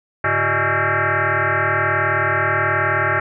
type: tone with frequency modulation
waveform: sine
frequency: 103.1 Hz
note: G#2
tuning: 12 cents flat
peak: -15 dBFS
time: 0.24-3.2 s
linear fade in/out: 5 ms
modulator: 245 Hz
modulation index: 7.6
effects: none